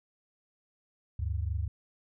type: tone pair together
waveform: sine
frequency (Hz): 73.52 / 98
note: D2 / G2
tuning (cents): +2 / 0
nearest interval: perfect fourth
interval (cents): 498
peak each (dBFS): -31 / -33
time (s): 1.19-1.68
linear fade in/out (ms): 5
effects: none